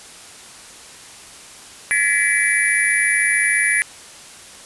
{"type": "tone cluster", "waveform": "sine", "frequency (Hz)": [1705, 1914, 2014, 2314, 9840], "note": ["G#6", "A#6", "B6", "D7", "D#9"], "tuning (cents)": [45, 45, 33, -26, -20], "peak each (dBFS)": -21, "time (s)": [1.91, 3.82], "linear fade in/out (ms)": 0, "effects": ["white hiss -40 dBFS RMS until 4.65 s", "resampled to 24000 Hz"]}